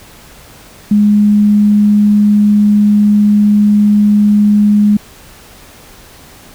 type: tone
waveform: sine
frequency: 207.7 Hz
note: G#3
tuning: in tune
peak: -5 dBFS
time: 0.91-4.97 s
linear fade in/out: 5 ms
effects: pink hiss -38 dBFS RMS until 6.54 s